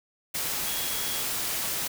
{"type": "tone in noise", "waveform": "sine", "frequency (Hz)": 3322, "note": "G#7", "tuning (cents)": 0, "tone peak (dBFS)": -38, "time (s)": [0.66, 1.23], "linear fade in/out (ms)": 10, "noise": "white", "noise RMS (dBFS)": -30, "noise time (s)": [0.34, 1.88], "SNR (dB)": -11, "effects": []}